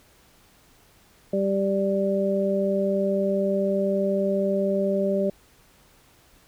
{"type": "harmonic tone", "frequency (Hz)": 196, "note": "G3", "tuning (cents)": 0, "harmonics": [1, 2, 3], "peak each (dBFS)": [-25, -26, -24], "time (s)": [1.33, 5.3], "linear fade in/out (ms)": 5, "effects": ["pink hiss -57 dBFS RMS until 6.47 s"]}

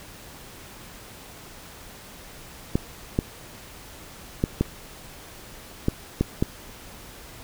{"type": "clicks", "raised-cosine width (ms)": 3, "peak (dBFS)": -7, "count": 7, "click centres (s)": [2.755, 3.189, 4.439, 4.61, 5.884, 6.21, 6.425], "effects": ["pink hiss -44 dBFS RMS until 7.43 s"]}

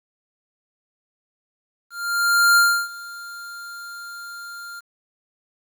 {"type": "tone with ADSR envelope", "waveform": "square", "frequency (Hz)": 1396.9, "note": "F6", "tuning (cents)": 0, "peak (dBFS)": -12, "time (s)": [1.9, 4.81], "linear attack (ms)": 670, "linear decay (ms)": 310, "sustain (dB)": -22, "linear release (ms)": 23, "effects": ["9-bit"]}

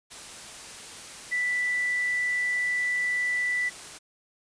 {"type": "tone in noise", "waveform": "sine", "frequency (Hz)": 1975.5, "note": "B6", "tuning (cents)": 0, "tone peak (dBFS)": -24, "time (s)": [1.31, 3.7], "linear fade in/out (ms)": 20, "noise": "white", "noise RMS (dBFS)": -42, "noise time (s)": [0.1, 3.99], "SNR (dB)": 15, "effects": ["resampled to 22050 Hz"]}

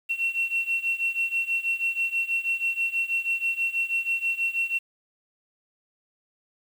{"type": "beating tone pair", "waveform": "sine", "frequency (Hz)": [2716, 2722.2], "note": ["F7", "F7"], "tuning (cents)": [-49, -45], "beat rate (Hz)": 6.2, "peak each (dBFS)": [-27, -25], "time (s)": [0.09, 4.79], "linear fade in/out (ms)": 20, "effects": ["tanh soft clip ceiling -18 dBFS", "8-bit"]}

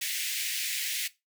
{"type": "high-pass noise", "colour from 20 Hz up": "pink", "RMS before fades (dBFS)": -32, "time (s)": [0.01, 1.08], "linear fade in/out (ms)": 10, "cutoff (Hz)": 1900, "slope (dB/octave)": 48, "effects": ["noise-tail reverb RT60 0.2 s tail -17 dB re dry"]}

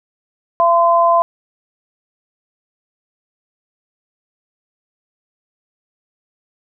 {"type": "tone pair together", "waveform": "sine", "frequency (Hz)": [679, 1026.4], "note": ["F5", "C6"], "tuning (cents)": [-49, -34], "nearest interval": "perfect fifth", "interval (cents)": 715, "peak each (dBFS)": -12, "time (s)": [0.6, 1.22], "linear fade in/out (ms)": 0, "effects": []}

